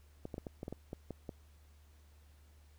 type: clicks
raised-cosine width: 2 ms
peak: -28 dBFS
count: 10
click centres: 0.254 / 0.342 / 0.381 / 0.468 / 0.631 / 0.681 / 0.726 / 0.931 / 1.107 / 1.292 s
effects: added 74 Hz sine -59 dBFS peak until 2.78 s + pink hiss -70 dBFS RMS until 2.78 s